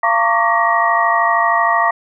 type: tone cluster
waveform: sine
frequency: 686 / 912 / 1115 / 1168 / 1892 Hz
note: F5 / A#5 / C#6 / D6 / A#6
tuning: -31 / -38 / +10 / -10 / +25 cents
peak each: -18 dBFS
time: 0.03-1.91 s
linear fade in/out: 5 ms
effects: none